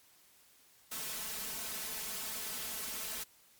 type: noise with comb filter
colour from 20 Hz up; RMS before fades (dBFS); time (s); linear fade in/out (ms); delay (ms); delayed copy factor
white; -40; 0.91-3.24; 10; 4.6; +0.95
effects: white hiss -64 dBFS RMS until 3.59 s + MP3 96 kbps